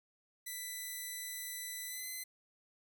5% pulse tone with pitch glide, 1993 to 2037 Hz, B6 to C7, +15 to -47 cents, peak -31 dBFS, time 0.46-2.24 s, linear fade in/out 10 ms, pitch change +38 cents, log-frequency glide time 1.88-2.07 s, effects none

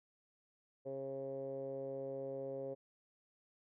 10% pulse tone with low-pass filter, 135.4 Hz, C#3, 40 cents flat, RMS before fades -43 dBFS, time 0.85-2.75 s, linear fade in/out 20 ms, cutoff 500 Hz, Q 8.9, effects none

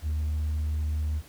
sine tone, 76.3 Hz, D#2, 33 cents flat, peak -23 dBFS, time 0.02-1.22 s, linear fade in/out 50 ms, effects tanh soft clip ceiling -24 dBFS + pink hiss -52 dBFS RMS until 1.28 s

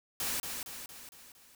white noise with echo, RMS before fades -34 dBFS, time 0.2-0.4 s, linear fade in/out 2 ms, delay 230 ms, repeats 5, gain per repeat -5 dB, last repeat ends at 1.55 s, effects none

